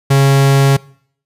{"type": "tone", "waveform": "45% pulse", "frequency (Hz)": 137.5, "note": "C#3", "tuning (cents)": -14, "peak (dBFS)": -7, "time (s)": [0.1, 0.77], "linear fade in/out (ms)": 10, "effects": ["noise-tail reverb RT60 0.6 s tail -23 dB re dry", "resampled to 32000 Hz"]}